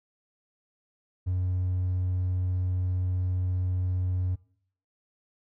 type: tone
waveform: triangle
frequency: 91.5 Hz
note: F#2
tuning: 19 cents flat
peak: -22 dBFS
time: 1.26-4.36 s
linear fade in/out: 20 ms
effects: noise-tail reverb RT60 0.6 s tail -22 dB re dry + tanh soft clip ceiling -19 dBFS